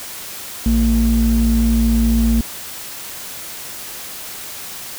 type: ring-modulated tone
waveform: triangle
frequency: 142.5 Hz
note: C#3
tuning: 48 cents sharp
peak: -5 dBFS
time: 0.66-2.41 s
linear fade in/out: 2 ms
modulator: 85.8 Hz
effects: tanh soft clip ceiling -7 dBFS + white hiss -31 dBFS RMS until 4.98 s